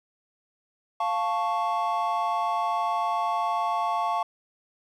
triangle chord, F augmented, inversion none, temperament equal, 698.5 / 880 / 1108.7 Hz, F5 / A5 / C#6, 0 / 0 / 0 cents, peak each -26 dBFS, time 1-4.23 s, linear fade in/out 5 ms, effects tanh soft clip ceiling -13 dBFS

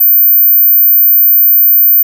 sine tone, 14340 Hz, A9, 32 cents sharp, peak -3 dBFS, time 0-2.03 s, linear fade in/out 10 ms, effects none

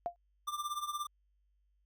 sine tone with exponential decay, 697 Hz, F5, 4 cents flat, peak -28 dBFS, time 0.06-0.16 s, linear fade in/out 0 ms, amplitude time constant 20 ms
square tone with tremolo, 1187 Hz, D6, 18 cents sharp, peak -33 dBFS, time 0.47-1.07 s, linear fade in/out 10 ms, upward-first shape triangle, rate 17 Hz, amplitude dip 85%
effects added 50 Hz sine -70 dBFS peak until 1.85 s

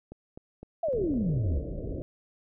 click train, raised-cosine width 2 ms, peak -29 dBFS, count 5, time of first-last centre 0.12-1.14 s, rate 3.92 Hz
sine exponential sweep, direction down, 698.5 to 63 Hz, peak -25 dBFS, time 0.83-1.6 s, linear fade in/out 5 ms
pink low-pass noise, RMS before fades -35 dBFS, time 0.93-2.02 s, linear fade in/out 0 ms, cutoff 630 Hz, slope 96 dB/octave
effects none

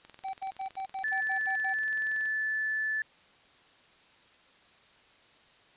click train, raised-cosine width 0.2 ms, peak -32 dBFS, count 48, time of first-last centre 0.05-2.257 s, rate 21.3 Hz
triangle tone bursts, 770 Hz, G5, 31 cents flat, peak -31 dBFS, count 9, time 0.24-1.735 s, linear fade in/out 10 ms, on 95 ms, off 80 ms
sine tone, 1744 Hz, A6, 16 cents flat, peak -28 dBFS, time 1.04-3.02 s, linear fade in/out 2 ms
effects white hiss -60 dBFS RMS until 5.76 s + resampled to 8000 Hz

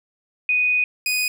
sine / sawtooth tone pair in turn, 2486 / 2486 Hz, D#7 / D#7, -2 / -2 cents, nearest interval unison, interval 0 cents, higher neither, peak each -16 dBFS, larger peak neither, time 0.49-0.84 / 1.06-1.28 s, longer first, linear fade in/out 2 ms, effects none

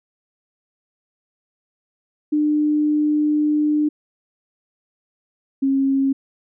sine tone pair in turn, 300 / 271.3 Hz, D4 / C#4, +37 / -37 cents, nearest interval major second, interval 174 cents, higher first, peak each -15 dBFS, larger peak neither, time 2.32-3.89 / 5.62-6.13 s, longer first, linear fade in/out 10 ms, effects none

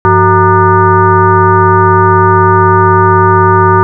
sine tone with frequency modulation, 652 Hz, E5, 19 cents flat, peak -3 dBFS, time 0.05-3.83 s, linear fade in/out 0 ms, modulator 276 Hz, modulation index 2.5, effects none

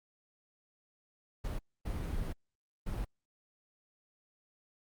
brown noise bursts at uneven times, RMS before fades -36 dBFS, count 3, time 1.44-1.59 / 1.85-2.33 / 2.86-3.05 s, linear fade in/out 10 ms, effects Opus 48 kbps

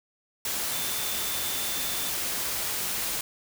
sine tone in noise, 3545 Hz, A7, 12 cents sharp, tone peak -38 dBFS, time 0.73-2.1 s, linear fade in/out 2 ms, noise white, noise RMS -30 dBFS, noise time 0.45-3.21 s, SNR -11 dB, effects none

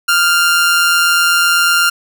sawtooth tone with amplitude modulation, 1396.9 Hz, F6, in tune, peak -4 dBFS, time 0.08-1.9 s, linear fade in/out 10 ms, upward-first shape sine, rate 168 Hz, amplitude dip 40%, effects none

